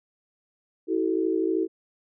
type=tone cluster; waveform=sine; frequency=325.4 / 378.2 / 441.2 Hz; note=E4 / F#4 / A4; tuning=-22 / +38 / +5 cents; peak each=-25 / -26 / -29 dBFS; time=0.87-1.68 s; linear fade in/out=50 ms; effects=none